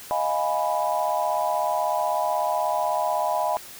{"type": "chord", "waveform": "sine", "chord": "F half-diminished seventh", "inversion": "third", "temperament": "equal", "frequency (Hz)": [622.3, 698.5, 830.6, 987.8], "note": ["Eb5", "F5", "Ab5", "Cb6"], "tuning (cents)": [0, 0, 0, 0], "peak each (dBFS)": -27, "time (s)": [0.11, 3.57], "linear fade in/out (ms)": 0, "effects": ["white hiss -42 dBFS RMS until 3.79 s"]}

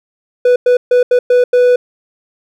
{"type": "tone bursts at uneven times", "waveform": "triangle", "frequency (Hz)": 493.9, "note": "B4", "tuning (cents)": 0, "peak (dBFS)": -4, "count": 6, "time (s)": [[0.45, 0.56], [0.66, 0.77], [0.91, 1.03], [1.11, 1.19], [1.3, 1.44], [1.53, 1.76]], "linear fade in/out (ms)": 5, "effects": []}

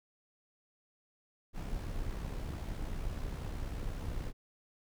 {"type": "noise with amplitude modulation", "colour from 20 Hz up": "brown", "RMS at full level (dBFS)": -36, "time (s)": [1.53, 4.33], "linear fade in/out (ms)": 50, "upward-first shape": "sine", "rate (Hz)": 65.8, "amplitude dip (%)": 45, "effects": []}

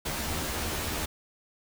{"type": "noise with comb filter", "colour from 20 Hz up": "pink", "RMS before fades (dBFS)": -32, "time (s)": [0.05, 1.06], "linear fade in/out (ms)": 10, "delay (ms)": 13, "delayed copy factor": 1, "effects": []}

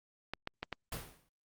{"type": "clicks", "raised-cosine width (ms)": 0.3, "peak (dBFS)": -21, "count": 4, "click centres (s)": [0.336, 0.474, 0.63, 0.727]}
{"type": "noise with exponential decay", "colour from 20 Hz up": "pink", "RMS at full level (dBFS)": -37, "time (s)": [0.92, 1.29], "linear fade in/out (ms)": 5, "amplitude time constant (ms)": 79}
{"effects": ["Opus 48 kbps"]}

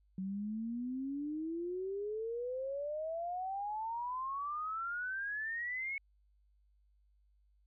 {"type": "exponential sweep", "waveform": "sine", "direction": "up", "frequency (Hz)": [186.2, 2217], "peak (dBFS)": -36, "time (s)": [0.18, 5.98], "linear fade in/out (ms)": 2, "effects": ["added 50 Hz sine -67 dBFS peak until 7.66 s"]}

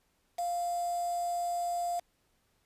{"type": "tone with quantisation", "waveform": "sine", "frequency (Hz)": 699, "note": "F5", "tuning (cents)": 1, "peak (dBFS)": -30, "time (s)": [0.38, 2], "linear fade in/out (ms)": 10, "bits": 7, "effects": ["pink hiss -73 dBFS RMS until 2.65 s", "resampled to 32000 Hz"]}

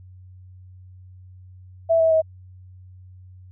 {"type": "tone with pitch steps", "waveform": "sine", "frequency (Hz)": [659.3, 648.7, 638.3], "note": ["E5", "E5", "D#5"], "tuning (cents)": [0, -28, 44], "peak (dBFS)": -14, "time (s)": [1.89, 2.22], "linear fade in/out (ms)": 20, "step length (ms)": 110, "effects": ["added 92 Hz sine -42 dBFS peak until 3.51 s"]}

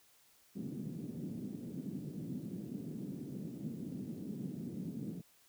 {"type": "band-pass noise", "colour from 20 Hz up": "white", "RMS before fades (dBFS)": -43, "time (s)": [0.55, 5.22], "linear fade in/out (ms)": 20, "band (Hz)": [150, 260], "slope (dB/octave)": 24, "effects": ["white hiss -67 dBFS RMS until 5.48 s"]}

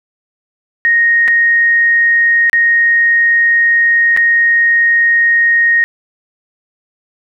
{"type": "tone with dropouts", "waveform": "sine", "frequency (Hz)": 1864.7, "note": "A#6", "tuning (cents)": 0, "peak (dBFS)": -7, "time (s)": [0.85, 5.84], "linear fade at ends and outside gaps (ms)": 0, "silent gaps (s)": [[1.278, 1.282], [2.497, 2.531], [4.165, 4.173]], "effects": []}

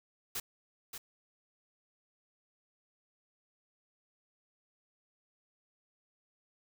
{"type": "noise with echo", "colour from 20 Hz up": "white", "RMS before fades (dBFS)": -37, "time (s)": [0.35, 0.4], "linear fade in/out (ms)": 5, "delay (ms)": 580, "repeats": 1, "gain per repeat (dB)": -7, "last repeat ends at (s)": 0.98, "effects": []}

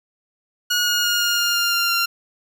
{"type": "tone with pitch steps", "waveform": "15% pulse", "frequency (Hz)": [1446, 1436.8, 1427.7, 1418.7, 1409.7, 1400.8, 1391.9, 1383.1], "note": ["F#6", "F6", "F6", "F6", "F6", "F6", "F6", "F6"], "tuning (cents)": [-40, 49, 38, 27, 16, 5, -6, -17], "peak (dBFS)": -11, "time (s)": [0.7, 2.06], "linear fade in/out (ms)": 10, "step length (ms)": 170, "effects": []}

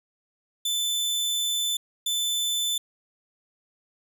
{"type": "tone pair in turn", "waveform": "sawtooth", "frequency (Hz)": [3520, 3520], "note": ["A7", "A7"], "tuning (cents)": [0, 0], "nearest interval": "unison", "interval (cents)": 0, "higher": "neither", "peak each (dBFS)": -21, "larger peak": "neither", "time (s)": [[0.65, 1.77], [2.06, 2.78]], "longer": "first", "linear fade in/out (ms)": 5, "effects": []}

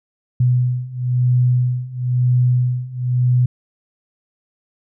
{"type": "beating tone pair", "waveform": "sine", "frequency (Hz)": [124, 125], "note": ["B2", "B2"], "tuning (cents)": [7, 21], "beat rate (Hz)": 1, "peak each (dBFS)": [-18, -16], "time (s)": [0.4, 3.46], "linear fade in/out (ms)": 5, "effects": []}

